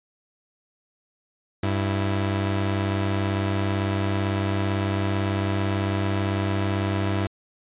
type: tone pair together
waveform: sawtooth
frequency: 97.99 / 329.6 Hz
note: G2 / E4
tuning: 0 / 0 cents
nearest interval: octave + major sixth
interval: 2100 cents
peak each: -19 / -25 dBFS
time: 1.63-7.27 s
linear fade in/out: 5 ms
effects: resampled to 8000 Hz